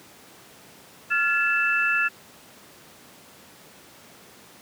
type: tone cluster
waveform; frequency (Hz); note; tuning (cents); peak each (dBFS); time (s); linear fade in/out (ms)
sine; 1386 / 1716 / 2647; F6 / A6 / E7; -14 / -44 / +7; -24; 1.1-2.09; 20
effects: pink hiss -49 dBFS RMS until 4.61 s + high-pass 150 Hz 12 dB/octave